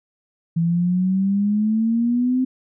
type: exponential sweep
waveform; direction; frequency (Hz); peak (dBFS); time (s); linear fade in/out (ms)
sine; up; 164.81 to 260; -16; 0.56-2.45; 10
effects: none